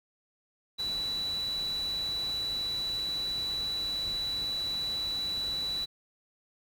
sine tone in noise, 3951 Hz, B7, in tune, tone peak -30 dBFS, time 0.78-5.86 s, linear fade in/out 20 ms, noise pink, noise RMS -45 dBFS, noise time 0.78-5.86 s, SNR +12 dB, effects none

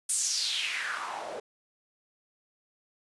white noise with band-pass filter sweep, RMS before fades -32 dBFS, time 0.09-1.4 s, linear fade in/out 5 ms, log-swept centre 9300 to 500 Hz, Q 3.9, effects resampled to 24000 Hz

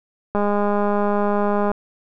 click train, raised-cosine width 1 ms, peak -8 dBFS, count 281, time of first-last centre 0.35-1.716 s, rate 205 Hz, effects none

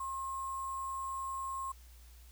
sine tone with sample-and-hold, 1070 Hz, C6, 38 cents sharp, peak -36 dBFS, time 0-1.72 s, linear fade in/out 5 ms, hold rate 8820 Hz, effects added 60 Hz sine -53 dBFS peak until 2.31 s + white hiss -63 dBFS RMS until 2.31 s

